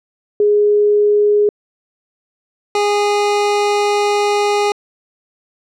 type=tone pair in turn; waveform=sine / 25% pulse; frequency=415.3 / 411.5 Hz; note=G#4 / G#4; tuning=0 / -16 cents; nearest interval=unison; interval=16 cents; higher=first; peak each=-9 dBFS; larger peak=neither; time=0.4-1.49 / 2.75-4.72 s; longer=second; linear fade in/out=2 ms; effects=low-pass 7000 Hz 12 dB/octave